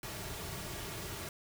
pink noise with comb filter, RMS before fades -42 dBFS, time 0.03-1.29 s, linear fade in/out 2 ms, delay 3.9 ms, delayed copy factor -0.5, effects none

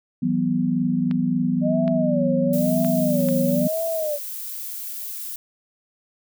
sine chord, E suspended second, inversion none, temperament equal with one note detuned, 164.81 / 188.34 / 246.9 Hz, E3 / F#3 / B3, 0 / +31 / 0 cents, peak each -25 / -24 / -21 dBFS, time 0.22-3.68 s, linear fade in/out 10 ms
clicks, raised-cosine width 0.3 ms, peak -20 dBFS, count 4, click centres 1.112 / 1.879 / 2.847 / 3.287 s
sine tone with vibrato, 597 Hz, D5, 28 cents sharp, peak -22 dBFS, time 1.61-4.19 s, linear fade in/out 50 ms, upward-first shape sine, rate 1 Hz, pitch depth 170 cents each way
violet noise, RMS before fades -32 dBFS, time 2.53-5.36 s, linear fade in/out 2 ms
effects none

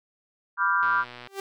sine chord, G dominant seventh, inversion first, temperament equal, 987.8 / 1174.7 / 1396.9 / 1568 Hz, B5 / D6 / F6 / G6, 0 / 0 / 0 / 0 cents, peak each -27 / -26 / -24 / -27 dBFS, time 0.57-1.05 s, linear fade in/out 50 ms
click train, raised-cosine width 0.3 ms, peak -25 dBFS, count 55, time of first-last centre 0.83-1.273 s, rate 122 Hz
sawtooth tone with exponential growth, 392 Hz, G4, in tune, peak -24 dBFS, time 1.26-1.4 s, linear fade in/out 2 ms, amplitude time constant 29 ms
effects none

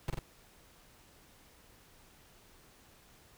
brown noise with echo, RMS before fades -32 dBFS, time 0.08-0.1 s, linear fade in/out 2 ms, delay 45 ms, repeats 2, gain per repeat -2 dB, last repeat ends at 0.19 s, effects pink hiss -61 dBFS RMS until 3.37 s

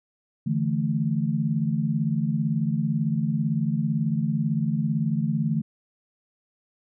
sine chord, D suspended second, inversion none, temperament equal, 146.83 / 164.81 / 220 Hz, D3 / E3 / A3, 0 / 0 / 0 cents, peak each -26 dBFS, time 0.46-5.62 s, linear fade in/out 10 ms, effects none

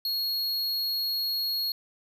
square tone, 4310 Hz, C#8, 49 cents flat, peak -27 dBFS, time 0.05-1.72 s, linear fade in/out 2 ms, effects none

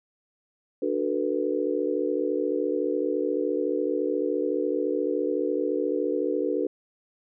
sine chord, B minor seventh, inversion first, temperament just, 296.3 / 370.4 / 444.5 / 493.9 Hz, D4 / F#4 / A4 / B4, +15 / +2 / +18 / 0 cents, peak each -29 dBFS, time 0.82-6.67 s, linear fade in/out 5 ms, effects none

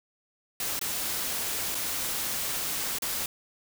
white noise with dropouts, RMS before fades -31 dBFS, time 0.6-3.26 s, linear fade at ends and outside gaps 2 ms, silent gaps 0.793-0.813 / 1.747-1.751 / 2.986-3.021 s, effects none

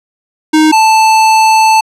square tone pair in turn, 311.1 / 879.9 Hz, D#4 / A5, 0 / 0 cents, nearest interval octave + tritone, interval 1800 cents, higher second, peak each -5 dBFS, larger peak neither, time 0.53-0.72 / 0.72-1.81 s, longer second, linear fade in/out 10 ms, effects low-pass 9000 Hz 12 dB/octave

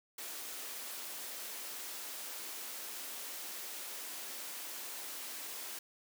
white high-pass noise, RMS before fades -44 dBFS, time 0.18-5.79 s, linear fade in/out 5 ms, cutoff 250 Hz, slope 24 dB/octave, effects none

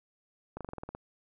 slowing click train, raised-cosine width 1 ms, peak -25 dBFS, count 9, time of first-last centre 0.57-0.95 s, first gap 37 ms, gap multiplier 1.07, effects none

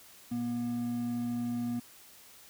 triangle tone pair together, 116.54 / 239.8 Hz, A#2 / A#3, 0 / +49 cents, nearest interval octave, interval 1249 cents, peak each -40 / -29 dBFS, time 0.31-1.8 s, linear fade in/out 10 ms, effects white hiss -55 dBFS RMS until 2.49 s

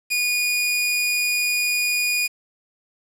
sawtooth tone, 2452 Hz, D#7, 26 cents flat, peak -16 dBFS, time 0.1-2.28 s, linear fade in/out 20 ms, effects resampled to 32000 Hz + 7-bit

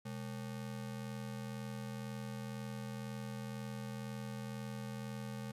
square ring-modulated tone, 167.7 Hz, E3, 30 cents sharp, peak -39 dBFS, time 0.05-5.52 s, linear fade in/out 10 ms, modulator 41 Hz, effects resampled to 32000 Hz + 13-bit

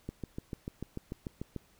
click train, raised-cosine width 3 ms, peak -24 dBFS, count 11, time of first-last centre 0.09-1.563 s, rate 6.79 Hz, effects pink hiss -65 dBFS RMS until 1.79 s

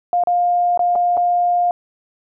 sine tone with dropouts, 706 Hz, F5, 19 cents sharp, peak -13 dBFS, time 0.13-1.71 s, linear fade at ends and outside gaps 1 ms, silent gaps 0.237-0.272 / 0.775-0.793 / 0.954-0.958 / 1.17-1.175 s, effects none

